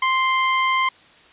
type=tone; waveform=25% pulse; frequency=1046.5 Hz; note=C6; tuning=in tune; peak=-13 dBFS; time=0.02-0.89 s; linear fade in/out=5 ms; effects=white hiss -50 dBFS RMS until 1.32 s + resampled to 8000 Hz